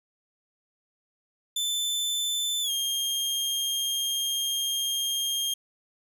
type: tone with pitch glide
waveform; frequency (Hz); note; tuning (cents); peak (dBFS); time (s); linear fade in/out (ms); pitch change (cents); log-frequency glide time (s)
sawtooth; 3528 to 3217; A7 to G7; +4 to +44; -23; 1.56-5.54; 5; -160; 2.62-2.71
effects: none